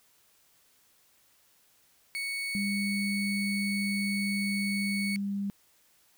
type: tone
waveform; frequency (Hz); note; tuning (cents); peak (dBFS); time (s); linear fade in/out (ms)
35% pulse; 2221; C#7; +3; -30; 2.15-5.16; 0
type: tone with pitch glide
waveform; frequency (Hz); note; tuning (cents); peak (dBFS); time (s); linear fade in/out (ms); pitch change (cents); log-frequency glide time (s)
sine; 200.8 to 199.64; G3 to G3; +42 to +32; -29; 2.55-5.5; 0; -10; 2.8-5.18
effects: white hiss -65 dBFS RMS until 6.17 s